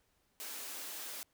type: high-pass noise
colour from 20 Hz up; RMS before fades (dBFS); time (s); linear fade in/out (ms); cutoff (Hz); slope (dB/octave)
white; -44; 0.4-1.23; 0; 240; 48
effects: pink hiss -75 dBFS RMS until 1.33 s